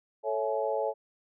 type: chord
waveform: sine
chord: A major seventh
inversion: none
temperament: equal with one note detuned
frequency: 440 / 554.4 / 659.3 / 846.6 Hz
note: A4 / C#5 / E5 / G#5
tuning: 0 / 0 / 0 / +33 cents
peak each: -32 / -31 / -34 / -34 dBFS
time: 0.23-0.94 s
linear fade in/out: 50 ms
effects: none